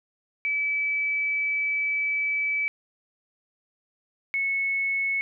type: tone pair in turn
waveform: sine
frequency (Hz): 2300 / 2200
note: D7 / C#7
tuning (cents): -37 / -14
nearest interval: minor second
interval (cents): 77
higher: first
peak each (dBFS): -23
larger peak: neither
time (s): 0.45-2.68 / 4.34-5.21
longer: first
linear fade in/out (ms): 0
effects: none